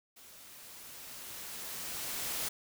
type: noise with level ramp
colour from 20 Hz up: white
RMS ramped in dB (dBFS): -55 to -35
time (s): 0.16-2.49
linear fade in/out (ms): 10
effects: none